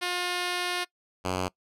5% pulse tone pair in turn, 356.6 / 92.08 Hz, F4 / F#2, +36 / -8 cents, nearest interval octave + major seventh, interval 2344 cents, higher first, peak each -16 dBFS, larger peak neither, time 0.01-0.85 / 1.24-1.49 s, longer first, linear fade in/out 20 ms, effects noise-tail reverb RT60 0.1 s tail -22 dB re dry + low-pass 10000 Hz 12 dB/octave

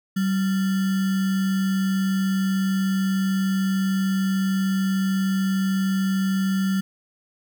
sine tone with sample-and-hold, 191.7 Hz, G3, 38 cents flat, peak -19 dBFS, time 0.16-6.81 s, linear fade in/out 10 ms, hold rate 1575 Hz, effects none

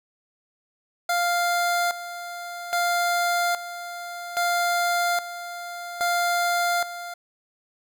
25% pulse tone with tremolo, 698.5 Hz, F5, in tune, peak -17 dBFS, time 1.09-7.14 s, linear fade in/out 5 ms, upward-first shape square, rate 0.61 Hz, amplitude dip 75%, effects none

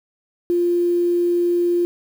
sine tone with quantisation, 348.6 Hz, F4, 3 cents flat, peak -15 dBFS, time 0.5-1.85 s, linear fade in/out 0 ms, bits 7, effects none

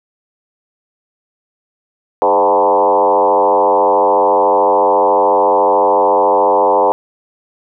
sine tone with frequency modulation, 697 Hz, F5, 4 cents flat, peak -8 dBFS, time 2.22-6.92 s, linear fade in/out 0 ms, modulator 93.9 Hz, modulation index 3.1, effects none

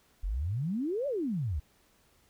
sine exponential two-way sweep, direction up then down, 41.13 to 597 to 64.9 Hz, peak -29 dBFS, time 0.23-1.6 s, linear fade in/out 10 ms, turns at 1.07 s, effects pink hiss -66 dBFS RMS until 2.29 s

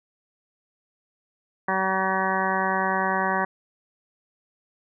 harmonic tone, 190 Hz, F#3, 46 cents sharp, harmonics 1 / 2 / 3 / 4 / 5 / 6 / 8 / 9 / 10, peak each -31 / -32 / -32 / -28 / -28 / -29 / -31 / -31 / -32 dBFS, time 1.68-3.45 s, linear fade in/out 5 ms, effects none

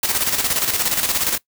white noise with tremolo, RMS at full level -18 dBFS, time 0.03-1.38 s, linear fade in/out 5 ms, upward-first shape square, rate 17 Hz, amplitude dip 55%, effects noise-tail reverb RT60 0.1 s tail -20 dB re dry

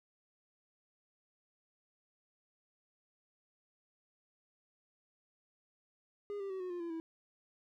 triangle tone with pitch steps, 409 / 393.9 / 379.4 / 365.4 / 352 / 339 / 326.5 Hz, G#4 / G4 / F#4 / F#4 / F4 / E4 / E4, -26 / +8 / +43 / -22 / +14 / +49 / -17 cents, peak -36 dBFS, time 6.3-7 s, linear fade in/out 0 ms, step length 100 ms, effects none

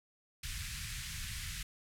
pink band-stop noise, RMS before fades -41 dBFS, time 0.43-1.63 s, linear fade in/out 5 ms, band 140 to 1700 Hz, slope 24 dB/octave, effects low-pass 12000 Hz 12 dB/octave

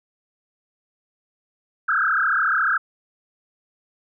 sine tone with frequency modulation, 1456 Hz, F#6, 28 cents flat, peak -17 dBFS, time 1.88-2.78 s, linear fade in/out 10 ms, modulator 34.1 Hz, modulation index 5.3, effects none

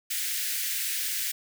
white high-pass noise, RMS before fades -30 dBFS, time 0.1-1.32 s, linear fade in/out 10 ms, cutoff 1600 Hz, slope 48 dB/octave, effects none

